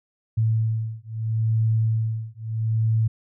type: beating tone pair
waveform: sine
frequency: 111 / 111.76 Hz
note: A2 / A2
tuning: +16 / +27 cents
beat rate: 0.76 Hz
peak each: -23 dBFS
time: 0.37-3.08 s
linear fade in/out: 10 ms
effects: none